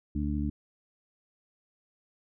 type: harmonic tone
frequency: 73.42 Hz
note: D2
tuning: in tune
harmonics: 1 / 2 / 3 / 4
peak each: -31 / -36 / -33 / -34 dBFS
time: 0.15-0.5 s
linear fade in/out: 5 ms
effects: none